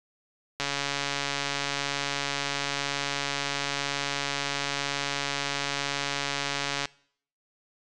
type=click train; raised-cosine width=0.2 ms; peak=-11 dBFS; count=883; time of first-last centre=0.6-6.855 s; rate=141 Hz; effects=noise-tail reverb RT60 0.6 s tail -23 dB re dry + resampled to 24000 Hz